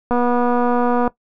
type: click train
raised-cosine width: 1 ms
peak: -6 dBFS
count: 236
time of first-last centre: 0.11-1.077 s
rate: 243 Hz
effects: noise-tail reverb RT60 0.1 s tail -18 dB re dry